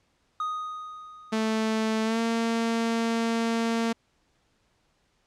triangle tone with exponential decay, 1244.5 Hz, D#6, in tune, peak -24 dBFS, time 0.4-2.11 s, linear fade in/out 2 ms, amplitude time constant 370 ms
sawtooth tone with pitch glide, 220 to 229.1 Hz, A3 to A#3, 0 to -30 cents, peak -20 dBFS, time 1.32-3.93 s, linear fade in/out 10 ms, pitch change +70 cents, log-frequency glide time 2.04-2.19 s
effects pink hiss -69 dBFS RMS until 5.26 s + low-pass 7000 Hz 12 dB/octave

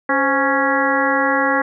harmonic tone with a mistuned harmonic, 277.2 Hz, C#4, in tune, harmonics 1 / 2 / 3 / 4 / 5 / 6 / 7, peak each -22 / -21 / -22 / -22 / -24 / -21 / -23 dBFS, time 0.09-1.62 s, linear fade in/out 5 ms, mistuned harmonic 2, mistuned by -91 cents, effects none

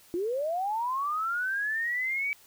sine linear sweep, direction up, 329.6 to 2299 Hz, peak -27 dBFS, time 0.14-2.33 s, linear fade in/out 0 ms, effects white hiss -57 dBFS RMS until 2.46 s

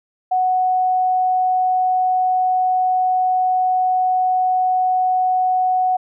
sine tone, 740 Hz, F#5, in tune, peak -14 dBFS, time 0.31-5.97 s, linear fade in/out 10 ms, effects none

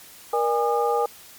sine tone cluster, 473.3 / 596 / 818 / 1215 Hz, A#4 / D5 / G#5 / D#6, +26 / +25 / -26 / -42 cents, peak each -22 / -31 / -23 / -28 dBFS, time 0.33-1.06 s, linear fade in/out 5 ms, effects white hiss -46 dBFS RMS until 1.38 s + MP3 96 kbps

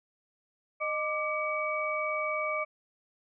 sine tone cluster, 616 / 1181 / 2274 Hz, D#5 / D6 / C#7, -17 / +9 / +44 cents, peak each -33 / -33 / -33 dBFS, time 0.8-2.65 s, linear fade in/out 20 ms, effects none

